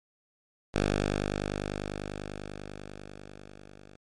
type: tone with level ramp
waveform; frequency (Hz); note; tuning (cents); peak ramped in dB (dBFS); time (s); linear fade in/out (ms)
5% pulse; 50.1; G1; +38; -13 to -39; 0.74-3.96; 5
effects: low-pass 8000 Hz 12 dB/octave + MP3 48 kbps

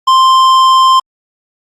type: tone with tanh clipping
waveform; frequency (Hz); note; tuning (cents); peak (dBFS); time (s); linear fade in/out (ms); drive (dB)
sine; 1046.5; C6; 0; -6; 0.07-1; 10; 12
effects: Opus 48 kbps

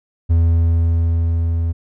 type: tone with level ramp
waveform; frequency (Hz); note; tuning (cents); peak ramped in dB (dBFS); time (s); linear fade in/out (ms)
triangle; 83.3; E2; +19; -8 to -14; 0.29-1.73; 20
effects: none

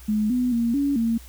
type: tone with pitch steps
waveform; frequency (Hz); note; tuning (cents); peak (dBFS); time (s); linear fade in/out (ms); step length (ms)
sine; 212.9 / 248.8 / 233.4 / 282 / 228.9; G#3 / B3 / A#3 / C#4 / A#3; +43 / +13 / +2 / +30 / -31; -19; 0.08-1.18; 10; 220
effects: added 60 Hz sine -42 dBFS peak until 1.28 s + white hiss -49 dBFS RMS until 1.28 s

